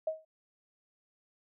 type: tone with exponential decay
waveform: sine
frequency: 633 Hz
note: D#5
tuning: 30 cents sharp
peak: -26 dBFS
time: 0.07-0.25 s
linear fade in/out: 5 ms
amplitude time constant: 39 ms
effects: none